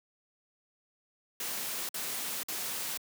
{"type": "noise bursts", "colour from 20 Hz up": "white", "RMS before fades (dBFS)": -36, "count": 3, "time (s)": [1.4, 2.974], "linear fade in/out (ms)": 2, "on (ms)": 490, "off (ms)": 52, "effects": ["high-pass 150 Hz 12 dB/octave"]}